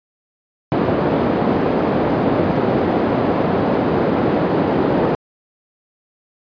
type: band-pass noise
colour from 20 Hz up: white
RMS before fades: -17 dBFS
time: 0.72-5.15 s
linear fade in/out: 0 ms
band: 140 to 490 Hz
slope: 12 dB/octave
effects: resampled to 11025 Hz